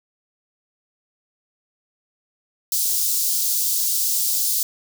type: high-pass noise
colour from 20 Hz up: white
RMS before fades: -21 dBFS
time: 2.72-4.63 s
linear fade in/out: 2 ms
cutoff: 4500 Hz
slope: 24 dB/octave
effects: none